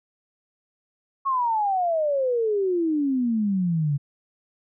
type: exponential sweep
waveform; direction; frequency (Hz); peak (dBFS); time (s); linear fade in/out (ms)
sine; down; 1108.7 to 138.59; -20; 1.25-3.98; 20
effects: none